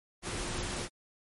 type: tone in noise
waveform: sine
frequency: 354.9 Hz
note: F4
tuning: 28 cents sharp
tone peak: -45 dBFS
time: 0.22-0.89 s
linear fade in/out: 50 ms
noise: pink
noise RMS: -36 dBFS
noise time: 0.22-0.89 s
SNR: -12 dB
effects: MP3 48 kbps